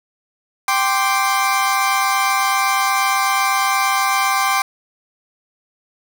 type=chord; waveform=30% pulse; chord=G suspended fourth; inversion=none; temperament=equal; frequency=784 / 1046.5 / 1174.7 Hz; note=G5 / C6 / D6; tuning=0 / 0 / 0 cents; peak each=-17 dBFS; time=0.68-4.62 s; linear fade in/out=2 ms; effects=none